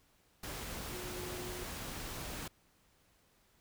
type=tone in noise; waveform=sine; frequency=360.9 Hz; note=F#4; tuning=43 cents flat; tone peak=-45 dBFS; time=0.92-1.64 s; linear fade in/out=5 ms; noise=pink; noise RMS=-43 dBFS; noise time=0.43-2.48 s; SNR=-5 dB; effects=pink hiss -70 dBFS RMS until 3.6 s